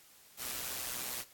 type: noise with amplitude modulation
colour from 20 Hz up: white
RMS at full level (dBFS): -37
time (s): 0.37-1.25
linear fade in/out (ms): 50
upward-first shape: sine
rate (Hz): 124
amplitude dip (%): 50
effects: white hiss -60 dBFS RMS until 1.33 s + AAC 64 kbps